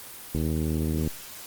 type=click train; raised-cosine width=3 ms; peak=-15 dBFS; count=58; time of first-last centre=0.35-1.074 s; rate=78.7 Hz; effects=white hiss -42 dBFS RMS until 1.46 s + Opus 24 kbps